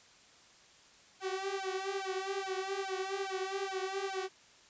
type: tone with flanger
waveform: sawtooth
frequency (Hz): 385.1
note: G4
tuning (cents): -31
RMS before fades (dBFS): -37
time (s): 1.2-4.29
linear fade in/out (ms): 50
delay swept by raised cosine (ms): 1.3 to 6.4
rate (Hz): 2.4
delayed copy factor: +0.95
effects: white hiss -60 dBFS RMS until 4.69 s + resampled to 16000 Hz